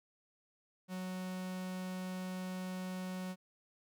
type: tone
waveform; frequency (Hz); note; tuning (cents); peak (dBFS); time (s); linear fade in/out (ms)
45% pulse; 184.7; F#3; -3; -39; 0.88-3.36; 50
effects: none